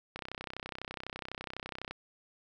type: click train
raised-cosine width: 0.3 ms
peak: -23 dBFS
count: 57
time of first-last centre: 0.16-1.91 s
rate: 32 Hz
effects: none